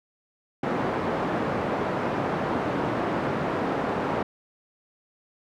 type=band-pass noise; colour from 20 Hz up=pink; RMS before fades=-27 dBFS; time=0.63-4.23 s; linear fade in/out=5 ms; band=190 to 1200 Hz; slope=12 dB/octave; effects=none